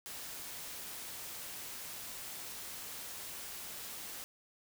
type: noise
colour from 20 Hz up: white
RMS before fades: -45 dBFS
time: 0.06-4.24 s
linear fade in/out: 0 ms
effects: none